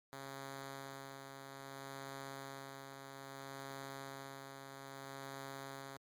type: tone with tremolo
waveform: 5% pulse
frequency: 136.6 Hz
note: C#3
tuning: 25 cents flat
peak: -34 dBFS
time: 0.13-5.97 s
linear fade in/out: 0 ms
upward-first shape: sine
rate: 0.61 Hz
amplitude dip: 40%
effects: MP3 96 kbps